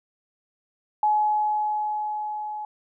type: tone with level ramp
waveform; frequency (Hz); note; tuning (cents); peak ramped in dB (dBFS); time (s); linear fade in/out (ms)
sine; 847; G#5; +34; -17 to -30; 1.03-2.65; 2
effects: none